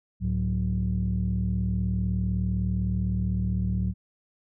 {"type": "tone cluster", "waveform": "sine", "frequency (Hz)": [67.8, 107.5, 183.5], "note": ["C#2", "A2", "F#3"], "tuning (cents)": [-38, -40, -14], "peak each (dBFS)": -27, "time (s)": [0.2, 3.94], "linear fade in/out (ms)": 50, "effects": ["tanh soft clip ceiling -17 dBFS"]}